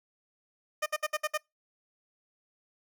15% pulse tone bursts, 610 Hz, D#5, 34 cents flat, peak -21 dBFS, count 6, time 0.82-1.377 s, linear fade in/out 10 ms, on 42 ms, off 61 ms, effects noise-tail reverb RT60 0.2 s tail -25 dB re dry

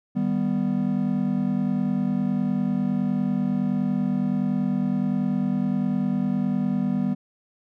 triangle chord, Eb augmented, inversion none, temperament equal with one note detuned, 155.56 / 197.02 / 246.9 Hz, Eb3 / G3 / B3, 0 / +9 / 0 cents, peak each -28 / -22 / -23 dBFS, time 0.15-7.15 s, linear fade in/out 20 ms, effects none

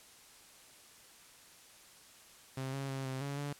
sawtooth tone with pitch steps, 132.6 / 137 / 134.6 / 131.7 / 140.8 / 143.8 Hz, C3 / C#3 / C3 / C3 / C#3 / D3, +23 / -20 / +49 / +12 / +27 / -36 cents, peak -33 dBFS, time 2.57-3.53 s, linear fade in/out 5 ms, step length 160 ms, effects white hiss -58 dBFS RMS until 3.59 s + low-pass 11000 Hz 12 dB/octave

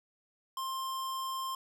square tone, 1055 Hz, C6, 14 cents sharp, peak -35 dBFS, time 0.57-1.55 s, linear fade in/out 2 ms, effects none

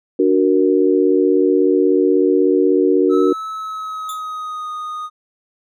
sine chord, D augmented, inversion none, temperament equal, 293.7 / 370 / 466.2 Hz, D4 / F#4 / A#4, 0 / 0 / 0 cents, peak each -16 / -14 / -17 dBFS, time 0.19-3.33 s, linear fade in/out 5 ms
triangle tone with pitch glide, 1300 to 1237 Hz, E6 to D#6, -24 to -10 cents, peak -22 dBFS, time 3.09-5.1 s, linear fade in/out 50 ms, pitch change -86 cents, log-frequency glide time 3.49-4.71 s
15% pulse tone with exponential decay, 3541 Hz, A7, 10 cents sharp, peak -19 dBFS, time 4.09-4.26 s, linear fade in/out 2 ms, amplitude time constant 36 ms
effects none

